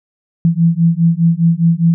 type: beating tone pair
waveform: sine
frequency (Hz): 164.81 / 169.71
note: E3 / F3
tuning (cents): 0 / -49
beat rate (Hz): 4.9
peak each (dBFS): -12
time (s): 0.45-1.94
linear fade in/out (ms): 0
effects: none